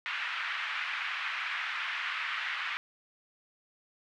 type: band-pass noise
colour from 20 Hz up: white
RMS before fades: -35 dBFS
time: 0.06-2.77 s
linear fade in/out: 0 ms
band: 1200 to 2600 Hz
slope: 24 dB/octave
effects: none